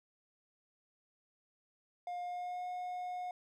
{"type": "tone with pitch glide", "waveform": "triangle", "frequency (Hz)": [710, 722.8], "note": ["F5", "F#5"], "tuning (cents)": [28, -41], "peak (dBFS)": -36, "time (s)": [2.07, 3.31], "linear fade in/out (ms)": 2, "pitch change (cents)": 31, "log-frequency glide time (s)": [2.21, 2.67], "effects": []}